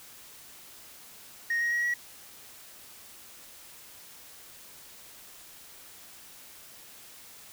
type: tone with pitch steps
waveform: sine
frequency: 1864.7 / 1884.2 / 1903.9 / 1923.8 Hz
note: A#6 / A#6 / A#6 / B6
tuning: 0 / +18 / +36 / -46 cents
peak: -23 dBFS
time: 1.5-1.94 s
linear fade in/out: 5 ms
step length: 110 ms
effects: tanh soft clip ceiling -24 dBFS + white hiss -50 dBFS RMS until 7.52 s